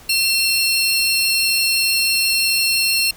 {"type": "tone pair together", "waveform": "sawtooth", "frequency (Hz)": [2703, 4265], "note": ["E7", "C8"], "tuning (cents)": [43, 32], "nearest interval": "minor sixth", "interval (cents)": 789, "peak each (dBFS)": -15, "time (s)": [0.09, 3.11], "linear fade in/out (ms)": 5, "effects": ["pink hiss -44 dBFS RMS until 3.16 s"]}